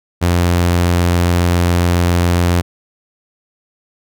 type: tone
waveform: sawtooth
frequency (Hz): 87.31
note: F2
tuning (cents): 0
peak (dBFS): -7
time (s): 0.21-2.62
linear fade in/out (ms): 20
effects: none